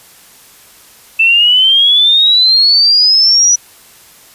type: exponential sweep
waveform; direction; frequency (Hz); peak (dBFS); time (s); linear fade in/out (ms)
sine; up; 2644 to 5920; -5; 1.19-3.56; 10
effects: white hiss -41 dBFS RMS until 4.34 s + resampled to 32000 Hz